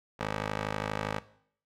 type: tone with band-pass filter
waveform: 15% pulse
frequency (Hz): 52.4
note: G#1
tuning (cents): +16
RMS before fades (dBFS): -34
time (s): 0.19-1.2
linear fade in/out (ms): 20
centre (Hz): 1200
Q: 0.58
effects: noise-tail reverb RT60 0.6 s tail -17 dB re dry